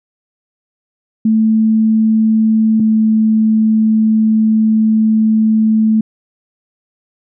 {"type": "tone pair in turn", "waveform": "sine", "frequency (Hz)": [220, 218.9], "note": ["A3", "A3"], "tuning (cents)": [0, -9], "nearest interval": "unison", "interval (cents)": 9, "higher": "first", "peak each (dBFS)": -8, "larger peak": "neither", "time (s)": [[1.25, 2.8], [2.8, 6.01]], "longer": "second", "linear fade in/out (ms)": 5, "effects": []}